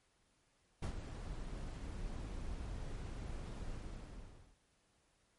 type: noise with ADSR envelope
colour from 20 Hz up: brown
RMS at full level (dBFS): -35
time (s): 0.82-4.57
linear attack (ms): 10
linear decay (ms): 93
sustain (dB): -9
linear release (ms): 840
effects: pink hiss -75 dBFS RMS until 5.38 s + MP3 48 kbps